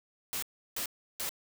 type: noise bursts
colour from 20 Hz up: white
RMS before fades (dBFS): -35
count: 3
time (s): 0.33-1.292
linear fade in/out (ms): 0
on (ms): 94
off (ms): 340
effects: none

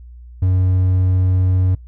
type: tone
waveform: triangle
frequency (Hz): 92.5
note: F#2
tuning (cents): 0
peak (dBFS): -10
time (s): 0.42-1.75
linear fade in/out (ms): 5
effects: noise-tail reverb RT60 0.2 s tail -24 dB re dry + added 60 Hz sine -35 dBFS peak until 1.87 s

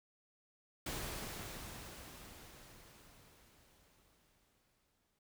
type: noise with exponential decay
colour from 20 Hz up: pink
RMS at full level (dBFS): -41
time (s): 0.86-5.19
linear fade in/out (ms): 5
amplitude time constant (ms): 940
effects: none

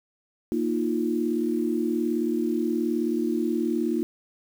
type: chord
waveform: sine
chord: Bb suspended fourth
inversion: none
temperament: just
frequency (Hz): 233.1 / 310.8 / 349.6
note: Bb3 / Eb4 / F4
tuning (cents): 0 / -2 / +2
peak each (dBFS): -27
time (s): 0.52-4.03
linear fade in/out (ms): 0
effects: 8-bit

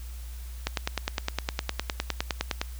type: click train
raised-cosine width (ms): 0.2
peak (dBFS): -9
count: 20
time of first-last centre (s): 0.67-2.615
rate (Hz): 9.77
effects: added 60 Hz sine -36 dBFS peak until 2.79 s + white hiss -51 dBFS RMS until 2.79 s

